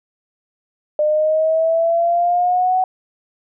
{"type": "exponential sweep", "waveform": "sine", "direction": "up", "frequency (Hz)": [601, 750], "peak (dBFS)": -13, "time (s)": [0.99, 2.84], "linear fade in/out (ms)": 2, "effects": []}